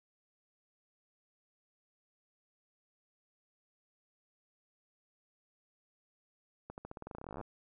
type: accelerating click train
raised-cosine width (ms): 1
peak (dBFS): -30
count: 23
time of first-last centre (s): 6.7-7.412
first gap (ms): 79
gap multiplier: 0.9
effects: none